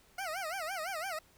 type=tone with vibrato; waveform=20% pulse; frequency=698.5 Hz; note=F5; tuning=in tune; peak=-31 dBFS; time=0.18-1.19 s; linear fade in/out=5 ms; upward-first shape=sine; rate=5.9 Hz; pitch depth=220 cents each way; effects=pink hiss -64 dBFS RMS until 1.37 s